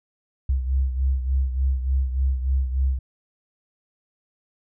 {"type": "beating tone pair", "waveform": "sine", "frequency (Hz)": [65.41, 68.81], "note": ["C2", "C#2"], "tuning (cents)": [0, -12], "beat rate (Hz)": 3.4, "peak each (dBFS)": [-20, -27], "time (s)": [0.49, 2.99], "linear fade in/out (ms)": 5, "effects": []}